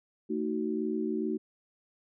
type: chord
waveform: sine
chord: D# diminished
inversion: second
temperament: just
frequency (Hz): 224 / 311.1 / 373.4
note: A3 / D#4 / F#4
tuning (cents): +31 / 0 / +16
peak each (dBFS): -33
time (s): 0.29-1.38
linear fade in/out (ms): 20
effects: none